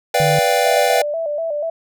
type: chord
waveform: square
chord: G dominant seventh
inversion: first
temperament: equal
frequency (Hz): 493.9 / 587.3 / 698.5 / 784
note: B4 / D5 / F5 / G5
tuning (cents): 0 / 0 / 0 / 0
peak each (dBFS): -20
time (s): 0.14-1.02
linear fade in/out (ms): 5
type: tone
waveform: triangle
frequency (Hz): 150.1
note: D3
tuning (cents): +38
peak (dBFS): -16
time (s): 0.2-0.39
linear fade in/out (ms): 0
type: tone with vibrato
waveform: sine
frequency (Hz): 623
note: D#5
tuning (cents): +2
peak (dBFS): -19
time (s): 0.65-1.7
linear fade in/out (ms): 5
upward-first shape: square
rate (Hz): 4.1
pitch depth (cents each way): 95
effects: none

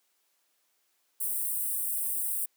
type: high-pass noise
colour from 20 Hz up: white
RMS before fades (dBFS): -31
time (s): 1.2-2.46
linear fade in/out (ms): 10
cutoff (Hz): 8200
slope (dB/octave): 96
effects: white hiss -73 dBFS RMS until 2.56 s + high-pass 300 Hz 12 dB/octave

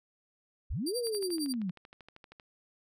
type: linear two-way sweep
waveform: sine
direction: up then down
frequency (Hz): 30.04 to 500 to 170.2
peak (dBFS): -31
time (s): 0.7-1.71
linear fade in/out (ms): 10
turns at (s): 0.97
type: tone with tremolo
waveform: 25% pulse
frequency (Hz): 4699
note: D8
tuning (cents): 0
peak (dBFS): -29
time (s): 0.86-1.53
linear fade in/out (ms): 10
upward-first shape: sine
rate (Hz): 11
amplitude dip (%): 95
type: click train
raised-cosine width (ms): 0.3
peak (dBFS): -35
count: 18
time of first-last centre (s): 1.07-2.398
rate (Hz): 12.8
effects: none

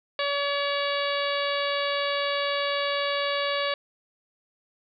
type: harmonic tone with a mistuned harmonic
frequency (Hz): 568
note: C#5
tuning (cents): +42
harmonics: 1 / 2 / 3 / 4 / 5 / 6 / 7 / 8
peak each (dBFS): -28 / -31 / -33 / -34 / -35 / -36 / -36 / -37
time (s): 0.19-3.74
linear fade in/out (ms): 2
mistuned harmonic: 7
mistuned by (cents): -58
effects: none

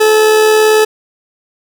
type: tone with amplitude modulation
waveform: 40% pulse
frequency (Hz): 432.4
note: A4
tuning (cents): -30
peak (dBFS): -4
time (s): 0-0.85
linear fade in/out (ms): 10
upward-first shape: sine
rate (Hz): 78.4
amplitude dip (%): 30
effects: none

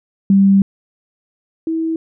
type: tone pair in turn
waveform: sine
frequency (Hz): 196 / 324.3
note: G3 / E4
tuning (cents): 0 / -28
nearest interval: major sixth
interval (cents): 872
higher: second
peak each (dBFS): -7 / -16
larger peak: first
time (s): 0.3-0.62 / 1.67-1.96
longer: first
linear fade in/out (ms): 2
effects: none

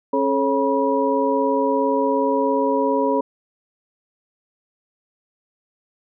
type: tone cluster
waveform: sine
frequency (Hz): 272.6 / 430.8 / 548 / 969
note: C#4 / A4 / C#5 / B5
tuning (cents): -29 / -37 / -20 / -33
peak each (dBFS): -22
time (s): 0.13-3.21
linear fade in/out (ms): 5
effects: none

